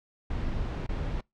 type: noise with dropouts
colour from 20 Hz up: brown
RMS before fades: -31 dBFS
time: 0.3-1.21 s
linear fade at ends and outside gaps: 5 ms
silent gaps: 0.866-0.89 s
effects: noise-tail reverb RT60 0.2 s tail -26 dB re dry + low-pass 4000 Hz 12 dB/octave